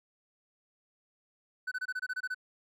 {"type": "tone bursts", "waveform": "triangle", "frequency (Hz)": 1505, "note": "F#6", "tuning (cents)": 29, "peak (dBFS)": -30, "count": 10, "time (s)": [1.67, 2.346], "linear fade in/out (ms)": 10, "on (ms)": 46, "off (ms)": 24, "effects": []}